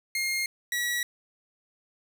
sawtooth tone pair in turn, 2131 / 1929.6 Hz, C7 / B6, +31 / -41 cents, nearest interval major second, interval 172 cents, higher first, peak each -23 dBFS, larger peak neither, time 0.15-0.46 / 0.72-1.03 s, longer neither, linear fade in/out 2 ms, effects none

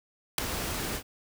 pink noise with ADSR envelope, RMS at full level -19 dBFS, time 0.38-1.03 s, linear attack 4 ms, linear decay 4 ms, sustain -14 dB, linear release 76 ms, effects none

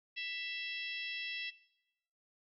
harmonic tone with a mistuned harmonic, 660 Hz, E5, 2 cents sharp, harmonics 3 / 4 / 5 / 6 / 7 / 8, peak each -45 / -40 / -45 / -49 / -56 / -51 dBFS, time 0.16-1.51 s, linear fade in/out 20 ms, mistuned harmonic 4, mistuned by +16 cents, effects noise-tail reverb RT60 0.9 s tail -20 dB re dry

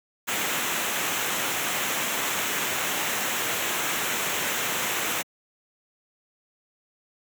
pink noise with comb filter, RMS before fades -27 dBFS, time 0.27-5.23 s, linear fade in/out 20 ms, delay 0.21 ms, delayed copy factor -0.55, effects high-pass 200 Hz 12 dB/octave

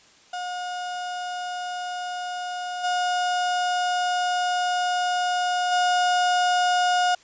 35% pulse tone with level steps, 720 Hz, F#5, 47 cents flat, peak -27 / -20 / -17 dBFS, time 0.33-7.15 s, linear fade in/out 5 ms, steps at 2.83 / 5.71 s, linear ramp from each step 20 ms, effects white hiss -54 dBFS RMS until 7.23 s + resampled to 16000 Hz

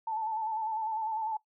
sine tone with vibrato, 880 Hz, A5, in tune, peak -30 dBFS, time 0.07-1.37 s, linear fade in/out 5 ms, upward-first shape square, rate 10 Hz, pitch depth 36 cents each way, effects noise-tail reverb RT60 0.1 s tail -17 dB re dry

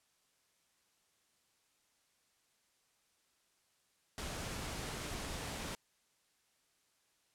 pink noise, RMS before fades -42 dBFS, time 4.18-5.75 s, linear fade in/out 0 ms, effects white hiss -75 dBFS RMS until 7.34 s + low-pass 10000 Hz 12 dB/octave

